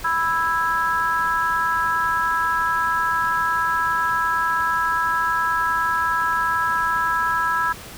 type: chord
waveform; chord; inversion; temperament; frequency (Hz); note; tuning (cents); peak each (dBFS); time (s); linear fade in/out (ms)
sine; E major; second; just; 988.9 / 1318.5 / 1648.1; B5 / E6 / G#6; +2 / 0 / -14; -23 / -22 / -23; 0.04-7.73; 10
effects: pink hiss -38 dBFS RMS until 7.97 s

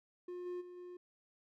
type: tone with level steps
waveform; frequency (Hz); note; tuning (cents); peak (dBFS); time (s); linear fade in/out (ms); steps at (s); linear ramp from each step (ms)
triangle; 357; F4; +38; -40 / -37 / -47 / -45; 0.28-0.97; 5; 0.45 / 0.6 / 0.76; 20
effects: none

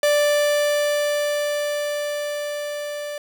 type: tone with level ramp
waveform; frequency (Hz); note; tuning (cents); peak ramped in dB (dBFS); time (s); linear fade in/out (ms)
45% pulse; 587.3; D5; 0; -15 to -28; 0.03-3.18; 2
effects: none

